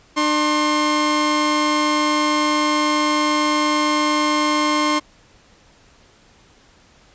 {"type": "tone pair together", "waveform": "sawtooth", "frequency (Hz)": [300, 1064.5], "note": ["D4", "C6"], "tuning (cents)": [37, 30], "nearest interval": "octave + minor seventh", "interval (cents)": 2193, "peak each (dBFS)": -15, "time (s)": [0.16, 5], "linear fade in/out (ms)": 20, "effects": ["pink hiss -52 dBFS RMS until 7.14 s", "resampled to 16000 Hz"]}